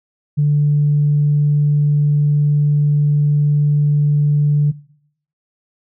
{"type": "tone", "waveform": "sine", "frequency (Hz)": 146.83, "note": "D3", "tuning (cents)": 0, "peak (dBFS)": -10, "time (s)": [0.37, 4.72], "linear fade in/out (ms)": 20, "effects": ["noise-tail reverb RT60 0.7 s tail -21 dB re dry", "tanh soft clip ceiling -6 dBFS"]}